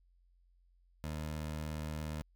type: tone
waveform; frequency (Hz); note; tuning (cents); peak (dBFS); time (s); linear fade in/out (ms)
20% pulse; 77; D#2; -17; -33; 1.04-2.22; 0
effects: added 44 Hz sine -65 dBFS peak until 2.35 s